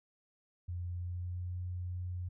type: tone with pitch glide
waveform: sine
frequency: 88.1 to 89.74 Hz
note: F2 to F2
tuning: +16 to +48 cents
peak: -36 dBFS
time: 0.68-2.29 s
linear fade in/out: 10 ms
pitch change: +32 cents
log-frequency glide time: 0.89-1.54 s
effects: none